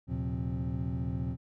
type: tone cluster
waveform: triangle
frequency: 75.9 / 117.4 / 132.2 / 176.5 / 264 Hz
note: D#2 / A#2 / C3 / F3 / C4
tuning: -42 / +13 / +18 / +19 / +16 cents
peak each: -35 / -33 / -36 / -36 / -38 dBFS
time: 0.07-1.37 s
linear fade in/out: 50 ms
effects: none